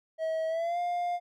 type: tone with pitch glide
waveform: triangle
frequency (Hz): 642 to 704.2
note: E5 to F5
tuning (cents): -46 to +14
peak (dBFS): -26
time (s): 0.18-1.2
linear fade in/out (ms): 50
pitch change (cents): +160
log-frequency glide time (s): 0.48-0.79
effects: none